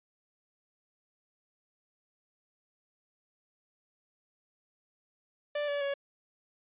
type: tone with pitch steps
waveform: 45% pulse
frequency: 587.3 / 573.6 / 560.1 Hz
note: D5 / D5 / C#5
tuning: 0 / -41 / +18 cents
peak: -30 dBFS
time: 5.55-5.94 s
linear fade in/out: 5 ms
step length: 130 ms
effects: resampled to 8000 Hz